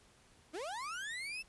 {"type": "linear sweep", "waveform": "35% pulse", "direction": "up", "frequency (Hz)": [285.2, 2687], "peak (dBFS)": -38, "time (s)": [0.53, 1.43], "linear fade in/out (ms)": 20, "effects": ["pink hiss -65 dBFS RMS until 1.48 s", "resampled to 24000 Hz"]}